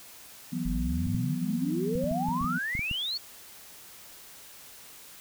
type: chord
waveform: sine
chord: E suspended second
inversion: none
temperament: just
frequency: 164.81 / 185.42 / 247.2 Hz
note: E3 / F#3 / B3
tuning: 0 / +4 / +2 cents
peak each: -34 / -34 / -32 dBFS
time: 0.52-2.59 s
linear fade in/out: 10 ms
type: exponential sweep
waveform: sine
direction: up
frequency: 43.8 to 4551 Hz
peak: -29 dBFS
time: 0.65-3.18 s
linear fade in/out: 10 ms
type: clicks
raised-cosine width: 5 ms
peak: -23 dBFS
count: 11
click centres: 1.07 / 1.147 / 1.955 / 2.041 / 2.114 / 2.287 / 2.412 / 2.443 / 2.752 / 2.793 / 2.913 s
effects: white hiss -49 dBFS RMS until 5.2 s